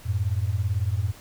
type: beating tone pair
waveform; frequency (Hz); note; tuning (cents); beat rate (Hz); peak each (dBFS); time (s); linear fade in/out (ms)
sine; 90 / 108; F#2 / A2; -47 / -32; 18; -25; 0.05-1.12; 20
effects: pink hiss -48 dBFS RMS until 1.2 s